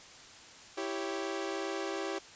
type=chord; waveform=sawtooth; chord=C# diminished; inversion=first; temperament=equal; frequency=329.6 / 392 / 554.4 Hz; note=E4 / G4 / C#5; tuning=0 / 0 / 0 cents; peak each=-35 / -33 / -37 dBFS; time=0.77-2.19 s; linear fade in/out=10 ms; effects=white hiss -52 dBFS RMS until 2.35 s + resampled to 16000 Hz